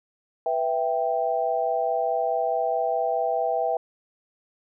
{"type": "chord", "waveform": "sine", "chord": "E minor", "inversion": "second", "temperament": "equal", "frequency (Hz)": [493.9, 659.3, 784], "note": ["B4", "E5", "G5"], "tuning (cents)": [0, 0, 0], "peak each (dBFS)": [-28, -25, -26], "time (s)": [0.46, 3.77], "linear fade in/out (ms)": 2, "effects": []}